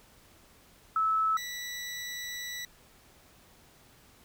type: tone pair in turn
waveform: sine / 20% pulse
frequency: 1304 / 1958.3 Hz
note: E6 / B6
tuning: -19 / -15 cents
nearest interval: perfect fifth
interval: 704 cents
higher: second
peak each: -24 / -31 dBFS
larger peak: first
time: 0.96-1.37 / 1.37-2.65 s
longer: second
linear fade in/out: 2 ms
effects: pink hiss -59 dBFS RMS until 4.24 s